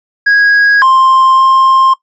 triangle tone with pitch steps, 1651 / 1052 / 1058 Hz, G#6 / C6 / C6, -11 / +9 / +19 cents, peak -3 dBFS, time 0.26-1.94 s, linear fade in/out 10 ms, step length 560 ms, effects noise-tail reverb RT60 0.1 s tail -18 dB re dry + resampled to 16000 Hz

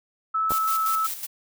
sine tone, 1306 Hz, E6, 17 cents flat, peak -21 dBFS, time 0.34-1.07 s, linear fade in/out 10 ms
blue noise with tremolo, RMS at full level -30 dBFS, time 0.49-1.27 s, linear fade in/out 20 ms, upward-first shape square, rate 5.4 Hz, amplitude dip 60%
clicks, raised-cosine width 1 ms, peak -17 dBFS, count 2, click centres 0.507 / 0.519 s
effects none

